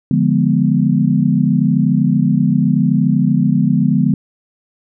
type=chord; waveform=sine; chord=D diminished seventh; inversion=none; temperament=equal; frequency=146.83 / 174.61 / 207.7 / 246.9 Hz; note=D3 / F3 / Ab3 / Cb4; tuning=0 / 0 / 0 / 0 cents; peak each=-16 dBFS; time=0.11-4.14 s; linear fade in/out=2 ms; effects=none